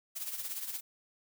blue noise with tremolo, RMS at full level -36 dBFS, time 0.15-0.81 s, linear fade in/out 20 ms, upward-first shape triangle, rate 17 Hz, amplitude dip 70%, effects none

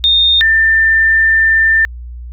sine tone pair in turn, 3662 / 1789.2 Hz, A#7 / A6, -32 / +28 cents, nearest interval octave, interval 1240 cents, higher first, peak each -7 dBFS, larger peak neither, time 0.04-0.41 / 0.41-1.85 s, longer second, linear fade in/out 0 ms, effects added 60 Hz sine -25 dBFS peak until 2.32 s

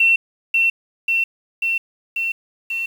sine tone with echo, 2706 Hz, E7, 45 cents sharp, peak -11 dBFS, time 0-0.16 s, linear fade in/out 5 ms, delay 540 ms, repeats 5, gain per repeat -2 dB, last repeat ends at 2.86 s, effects 7-bit

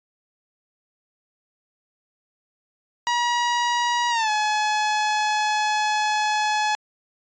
sawtooth tone with pitch glide, 959 to 849.5 Hz, A#5 to G#5, +49 to +39 cents, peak -16 dBFS, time 3.07-6.75 s, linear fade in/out 0 ms, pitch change -210 cents, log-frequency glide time 4.1-4.3 s, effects resampled to 16000 Hz

